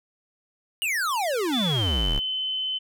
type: exponential sweep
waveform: square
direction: down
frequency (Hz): 2960 to 30.87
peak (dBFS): -24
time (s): 0.82-2.19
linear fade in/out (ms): 0
type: tone with pitch glide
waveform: sine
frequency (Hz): 3481 to 3048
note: A7 to G7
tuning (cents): -19 to -49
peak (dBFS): -25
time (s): 1.52-2.79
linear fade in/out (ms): 20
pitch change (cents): -230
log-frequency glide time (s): 1.64-1.88
effects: none